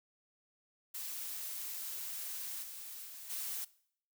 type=noise with level steps; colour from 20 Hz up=blue; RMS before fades=-42 / -47 / -49 / -40 dBFS; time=0.94-3.65 s; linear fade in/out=10 ms; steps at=2.62 / 3.04 / 3.29 s; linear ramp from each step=20 ms; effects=noise-tail reverb RT60 0.6 s tail -20 dB re dry